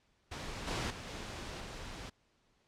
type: noise with level steps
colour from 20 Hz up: pink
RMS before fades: -42 / -36 / -45 / -43 / -45 dBFS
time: 0.31-2.1 s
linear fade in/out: 10 ms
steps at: 0.67 / 0.9 / 1.07 / 1.6 s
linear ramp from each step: 5 ms
effects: pink hiss -73 dBFS RMS until 2.67 s + low-pass 6000 Hz 12 dB/octave